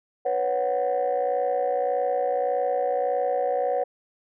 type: chord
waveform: sine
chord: B suspended second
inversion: none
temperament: just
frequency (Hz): 493.9 / 555.6 / 740.8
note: B4 / C#5 / F#5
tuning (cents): 0 / +4 / +2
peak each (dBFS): -25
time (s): 0.25-3.84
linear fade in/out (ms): 10
effects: tanh soft clip ceiling -16 dBFS